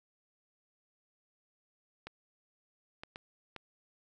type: clicks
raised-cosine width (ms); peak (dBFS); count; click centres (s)
0.3; -27; 4; 2.07 / 3.035 / 3.159 / 3.563
effects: none